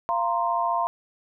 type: chord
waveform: sine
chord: F suspended fourth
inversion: none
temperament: equal with one note detuned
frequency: 690.4 / 932.3 / 1046.5 Hz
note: F5 / Bb5 / C6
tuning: -20 / 0 / 0 cents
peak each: -26 dBFS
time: 0.09-0.87 s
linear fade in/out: 0 ms
effects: none